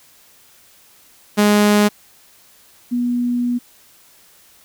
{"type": "tone pair in turn", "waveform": ["sawtooth", "sine"], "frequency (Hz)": [207.7, 243.1], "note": ["G#3", "B3"], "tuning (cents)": [0, -27], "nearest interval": "minor third", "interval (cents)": 273, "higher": "second", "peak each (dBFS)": [-7, -16], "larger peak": "first", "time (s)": [[1.37, 1.89], [2.91, 3.59]], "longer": "second", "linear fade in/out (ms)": 20, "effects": ["white hiss -50 dBFS RMS until 4.64 s"]}